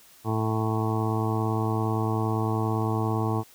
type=harmonic tone; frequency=110.3 Hz; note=A2; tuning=5 cents sharp; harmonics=1 / 2 / 3 / 4 / 6 / 7 / 8 / 9 / 10; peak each=-26 / -32 / -31 / -33 / -39 / -35 / -36 / -38 / -36 dBFS; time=0.24-3.44 s; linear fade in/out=50 ms; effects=white hiss -54 dBFS RMS until 3.54 s